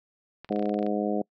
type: clicks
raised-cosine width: 0.3 ms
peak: -27 dBFS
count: 12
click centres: 0.446 / 0.491 / 0.525 / 0.561 / 0.594 / 0.626 / 0.657 / 0.694 / 0.742 / 0.79 / 0.828 / 0.865 s
type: harmonic tone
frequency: 103.83 Hz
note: G#2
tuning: in tune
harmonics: 2 / 3 / 4 / 5 / 6 / 7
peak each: -29 / -31 / -32 / -33 / -34 / -34 dBFS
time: 0.5-1.22 s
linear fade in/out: 5 ms
effects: noise-tail reverb RT60 0.1 s tail -26 dB re dry